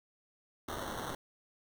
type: noise with sample-and-hold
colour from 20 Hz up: white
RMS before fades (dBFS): -40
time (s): 0.68-1.15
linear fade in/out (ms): 5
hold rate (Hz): 2450
effects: none